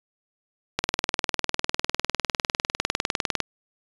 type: click train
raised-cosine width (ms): 0.2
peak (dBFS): -4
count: 53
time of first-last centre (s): 0.79-3.403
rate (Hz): 19.9
effects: resampled to 22050 Hz